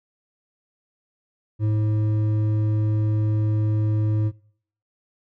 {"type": "tone with hard clipping", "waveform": "sine", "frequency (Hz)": 107.2, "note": "A2", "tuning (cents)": -45, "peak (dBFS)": -20, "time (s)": [1.59, 4.32], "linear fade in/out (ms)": 50, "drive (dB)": 7, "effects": ["noise-tail reverb RT60 0.6 s tail -23 dB re dry"]}